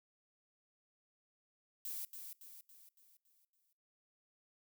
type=noise with echo; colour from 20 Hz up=violet; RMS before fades=-43 dBFS; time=1.85-2.05 s; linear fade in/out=2 ms; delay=280 ms; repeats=6; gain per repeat=-6 dB; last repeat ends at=3.73 s; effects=noise-tail reverb RT60 0.6 s tail -23 dB re dry

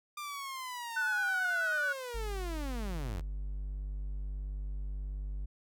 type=linear sweep; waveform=sawtooth; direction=down; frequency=1200 to 73.42 Hz; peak=-35 dBFS; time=0.17-3.21 s; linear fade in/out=5 ms
type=tone with vibrato; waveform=sine; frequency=1480 Hz; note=F#6; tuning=in tune; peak=-29 dBFS; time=0.96-1.93 s; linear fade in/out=10 ms; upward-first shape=square; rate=9.2 Hz; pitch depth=23 cents each way
type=tone; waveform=triangle; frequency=49.25 Hz; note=G1; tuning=9 cents sharp; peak=-33 dBFS; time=2.14-5.46 s; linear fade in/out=10 ms
effects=none

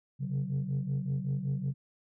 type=tone cluster; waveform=sine; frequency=133.7 / 139 / 187.3 Hz; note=C3 / C#3 / F#3; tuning=+38 / +5 / +21 cents; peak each=-32 / -31 / -35 dBFS; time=0.19-1.74 s; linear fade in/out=50 ms; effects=tanh soft clip ceiling -25 dBFS

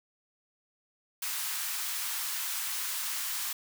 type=high-pass noise; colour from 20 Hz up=white; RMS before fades=-34 dBFS; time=1.22-3.53 s; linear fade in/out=5 ms; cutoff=930 Hz; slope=24 dB/octave; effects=none

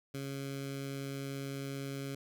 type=tone with notch filter; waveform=15% pulse; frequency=137.7 Hz; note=C#3; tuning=11 cents flat; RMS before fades=-40 dBFS; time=0.14-2.15 s; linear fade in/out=5 ms; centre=870 Hz; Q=0.79; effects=none

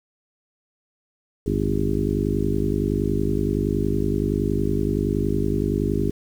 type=harmonic tone with a mistuned harmonic; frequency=50.7 Hz; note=G#1; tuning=41 cents flat; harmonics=1 / 2 / 3 / 4 / 5 / 6 / 7 / 8; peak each=-28 / -28 / -28 / -28 / -28 / -28 / -28 / -28 dBFS; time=1.46-6.11 s; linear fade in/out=5 ms; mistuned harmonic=2; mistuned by=-110 cents; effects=8-bit

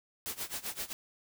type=noise with tremolo; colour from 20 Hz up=white; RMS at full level=-36 dBFS; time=0.26-0.93 s; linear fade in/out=0 ms; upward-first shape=sine; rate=7.7 Hz; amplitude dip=90%; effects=none

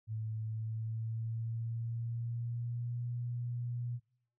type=tone with pitch glide; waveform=sine; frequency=110 to 120.65 Hz; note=A2 to B2; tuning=0 to -40 cents; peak=-35 dBFS; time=0.07-4 s; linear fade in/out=50 ms; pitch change=+160 cents; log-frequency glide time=0.44-3.06 s; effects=noise-tail reverb RT60 0.6 s tail -23 dB re dry

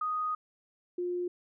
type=tone pair in turn; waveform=sine; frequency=1244.5 / 355.1 Hz; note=D#6 / F4; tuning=0 / +29 cents; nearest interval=octave + minor seventh; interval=2171 cents; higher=first; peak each=-29 / -30 dBFS; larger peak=first; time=0.01-0.35 / 0.98-1.28 s; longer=first; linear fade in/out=5 ms; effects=none

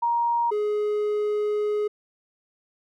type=tone pair in turn; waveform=sine / triangle; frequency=941 / 419.2 Hz; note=A#5 / G#4; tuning=+16 / +16 cents; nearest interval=octave + major second; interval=1400 cents; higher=first; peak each=-20 dBFS; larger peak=neither; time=0.02-0.51 / 0.51-1.88 s; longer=second; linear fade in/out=10 ms; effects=none

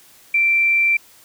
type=tone; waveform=sine; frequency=2349 Hz; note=D7; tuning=in tune; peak=-13 dBFS; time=0.34-0.97 s; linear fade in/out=5 ms; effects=white hiss -49 dBFS RMS until 1.24 s

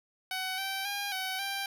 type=tone with pitch steps; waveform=10% pulse; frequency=750 / 776 / 807 / 755 / 789 Hz; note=F#5 / G5 / G#5 / F#5 / G5; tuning=+23 / -18 / -50 / +35 / +11 cents; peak=-24 dBFS; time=0.31-1.66 s; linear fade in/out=2 ms; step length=270 ms; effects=none

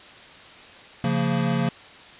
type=chord; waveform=square; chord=Bb minor; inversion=first; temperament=equal with one note detuned; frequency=138.59 / 174.61 / 228.8 Hz; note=Db3 / F3 / Bb3; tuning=0 / 0 / -32 cents; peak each=-26 dBFS; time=1.04-1.69 s; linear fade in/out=2 ms; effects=white hiss -45 dBFS RMS until 2.19 s + resampled to 8000 Hz

